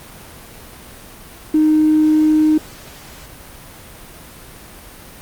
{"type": "tone with tanh clipping", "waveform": "triangle", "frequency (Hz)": 308.9, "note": "D#4", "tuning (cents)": -12, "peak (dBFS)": -9, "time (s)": [1.54, 2.58], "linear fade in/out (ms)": 5, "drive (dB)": 1, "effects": ["pink hiss -38 dBFS RMS until 5.21 s", "Opus 32 kbps"]}